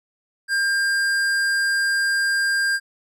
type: tone with hard clipping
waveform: triangle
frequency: 1600 Hz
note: G6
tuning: 35 cents sharp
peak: -20 dBFS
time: 0.48-2.8 s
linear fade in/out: 50 ms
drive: 17 dB
effects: none